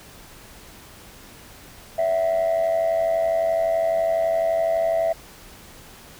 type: tone with amplitude modulation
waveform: sine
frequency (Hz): 659.3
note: E5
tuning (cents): 0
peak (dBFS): -13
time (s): 1.98-5.13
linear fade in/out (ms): 10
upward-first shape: sine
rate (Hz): 91.9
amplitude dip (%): 75
effects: tanh soft clip ceiling -15 dBFS + pink hiss -45 dBFS RMS until 6.19 s